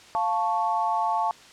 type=chord; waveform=sine; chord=F augmented; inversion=none; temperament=equal; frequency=698.5 / 880 / 1108.7 Hz; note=F5 / A5 / C#6; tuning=0 / 0 / 0 cents; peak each=-28 / -24 / -29 dBFS; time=0.15-1.31 s; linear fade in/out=0 ms; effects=white hiss -49 dBFS RMS until 1.52 s + low-pass 6000 Hz 12 dB/octave